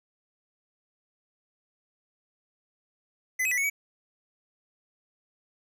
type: tone with pitch steps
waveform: square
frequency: 2026 / 2546 / 1974 / 2209 / 2269 Hz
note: B6 / D#7 / B6 / C#7 / C#7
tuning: +44 / +39 / -1 / -7 / +40 cents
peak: -25 dBFS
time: 3.39-3.7 s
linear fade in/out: 10 ms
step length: 62 ms
effects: none